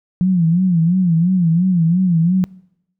sine tone with vibrato, 174.61 Hz, F3, in tune, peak -11 dBFS, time 0.21-2.44 s, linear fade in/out 0 ms, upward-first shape sine, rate 2.9 Hz, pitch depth 130 cents each way, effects noise-tail reverb RT60 0.8 s tail -24 dB re dry

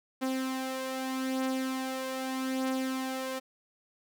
sawtooth beating tone pair, 261.7 / 262.51 Hz, C4 / C4, 0 / +6 cents, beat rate 0.81 Hz, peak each -28 / -33 dBFS, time 0.21-3.4 s, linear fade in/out 20 ms, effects none

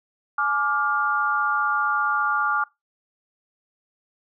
sine chord, D diminished, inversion second, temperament just, 845.8 / 1174.7 / 1409.6 Hz, Ab5 / D6 / F6, +31 / 0 / +16 cents, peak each -28 / -23 / -23 dBFS, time 0.38-2.64 s, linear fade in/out 5 ms, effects noise-tail reverb RT60 0.2 s tail -22 dB re dry

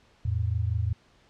sine tone pair together, 85.06 / 110.5 Hz, F2 / A2, -45 / +8 cents, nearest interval perfect fourth, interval 453 cents, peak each -27 dBFS, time 0.25-0.93 s, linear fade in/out 5 ms, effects pink hiss -61 dBFS RMS until 1.29 s + low-pass 5000 Hz 12 dB/octave

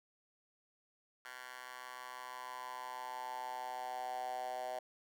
10% pulse tone with high-pass filter sweep, 126.2 Hz, B2, 38 cents sharp, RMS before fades -44 dBFS, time 1.25-4.79 s, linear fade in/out 2 ms, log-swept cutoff 1300 to 680 Hz, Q 6.9, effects none

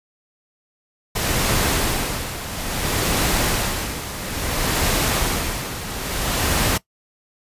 pink noise with tremolo, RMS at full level -19 dBFS, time 1.15-6.78 s, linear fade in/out 10 ms, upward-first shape sine, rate 0.59 Hz, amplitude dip 70%, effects noise-tail reverb RT60 0.1 s tail -19 dB re dry + resampled to 32000 Hz

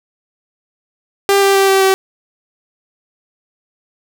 sawtooth tone with pitch steps, 397 / 393.6 / 390.2 / 386.8 / 383.5 Hz, G4 / G4 / G4 / G4 / G4, +22 / +7 / -8 / -23 / -38 cents, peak -5 dBFS, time 1.29-1.94 s, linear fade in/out 0 ms, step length 130 ms, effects none

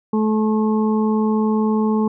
harmonic tone, 216.3 Hz, A3, 29 cents flat, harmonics 1 / 2 / 4 / 5, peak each -16 / -22 / -28 / -30 dBFS, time 0.13-2.08 s, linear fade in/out 5 ms, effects none

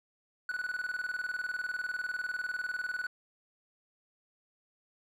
triangle tone with tremolo, 1480 Hz, F#6, in tune, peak -29 dBFS, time 0.49-3.07 s, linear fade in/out 2 ms, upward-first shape square, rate 20 Hz, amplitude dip 70%, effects none

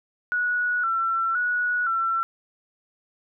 sine tone with vibrato, 1404 Hz, F6, 9 cents sharp, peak -21 dBFS, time 0.32-2.23 s, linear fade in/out 0 ms, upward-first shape square, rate 0.97 Hz, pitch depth 72 cents each way, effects none

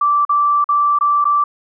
sine tone with dropouts, 1167 Hz, D6, 11 cents flat, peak -11 dBFS, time 0.01-1.44 s, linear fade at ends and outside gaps 5 ms, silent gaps 0.251-0.293 / 0.643-0.689 / 0.988-1.009 / 1.243-1.252 s, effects none

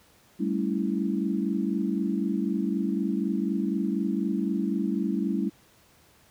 sine chord, A dominant seventh, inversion third, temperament equal with one note detuned, 196 / 220 / 280.4 / 329.6 Hz, G3 / A3 / C#4 / E4, 0 / 0 / +20 / 0 cents, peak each -28 / -30 / -31 / -31 dBFS, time 0.39-5.5 s, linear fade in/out 20 ms, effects pink hiss -59 dBFS RMS until 6.3 s + high-pass 60 Hz 12 dB/octave

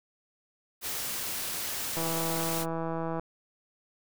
white noise, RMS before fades -34 dBFS, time 0.81-2.66 s, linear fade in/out 50 ms
click train, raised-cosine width 1 ms, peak -20 dBFS, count 202, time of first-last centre 1.97-3.196 s, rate 164 Hz
effects none

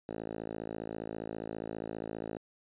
5% pulse tone with band-pass filter, 54.9 Hz, A1, 3 cents flat, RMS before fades -40 dBFS, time 0.09-2.37 s, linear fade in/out 0 ms, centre 370 Hz, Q 0.8, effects resampled to 8000 Hz

